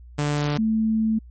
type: tone pair in turn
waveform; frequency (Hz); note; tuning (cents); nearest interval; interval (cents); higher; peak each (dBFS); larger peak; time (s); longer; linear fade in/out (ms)
sawtooth / sine; 146.83 / 220.3; D3 / A3; 0 / +2; perfect fifth; 702; second; -17 / -18; first; 0.18-0.58 / 0.58-1.19; second; 10
effects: added 60 Hz sine -41 dBFS peak until 1.3 s + MP3 32 kbps